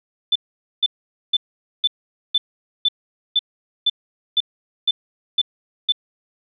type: tone bursts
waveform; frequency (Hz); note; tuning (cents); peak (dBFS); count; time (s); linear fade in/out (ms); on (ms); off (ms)
sine; 3520; A7; 0; -13; 12; 0.32-5.922; 5; 36; 470
effects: none